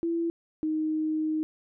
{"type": "tone pair in turn", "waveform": "sine", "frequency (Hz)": [335.2, 311.7], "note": ["E4", "D#4"], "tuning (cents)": [29, 3], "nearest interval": "minor second", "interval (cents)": 126, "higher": "first", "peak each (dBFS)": -25, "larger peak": "neither", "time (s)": [[0.03, 0.3], [0.63, 1.43]], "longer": "second", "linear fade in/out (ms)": 0, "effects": []}